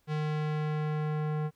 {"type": "tone with low-pass filter sweep", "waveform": "square", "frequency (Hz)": 152.6, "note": "D#3", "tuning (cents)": -33, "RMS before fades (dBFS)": -31, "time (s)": [0.07, 1.51], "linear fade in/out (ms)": 50, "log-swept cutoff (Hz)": [3800, 1300], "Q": 0.73, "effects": ["pink hiss -72 dBFS RMS until 1.55 s"]}